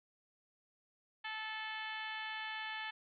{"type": "harmonic tone with a mistuned harmonic", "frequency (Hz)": 436.3, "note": "A4", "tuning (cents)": -15, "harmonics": [2, 3, 4, 5, 6, 7, 8, 9, 10], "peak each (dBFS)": [-46, -52, -44, -49, -50, -49, -52, -62, -62], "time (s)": [1.24, 2.91], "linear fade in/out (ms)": 10, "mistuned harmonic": 9, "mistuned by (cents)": 50, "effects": []}